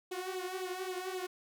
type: tone with flanger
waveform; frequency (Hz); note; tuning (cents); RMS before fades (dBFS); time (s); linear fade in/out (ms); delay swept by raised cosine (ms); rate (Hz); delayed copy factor
sawtooth; 370; F#4; 0; -39; 0.11-1.27; 10; 0.26 to 3.96; 3.8; +0.75
effects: none